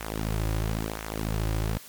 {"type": "tone with flanger", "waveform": "sawtooth", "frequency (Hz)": 54, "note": "A1", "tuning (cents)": -32, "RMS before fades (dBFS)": -29, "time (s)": [0, 1.78], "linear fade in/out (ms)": 5, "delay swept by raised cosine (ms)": [0.21, 4.61], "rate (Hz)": 0.98, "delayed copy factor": -0.75, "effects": ["white hiss -47 dBFS RMS until 1.88 s", "MP3 96 kbps"]}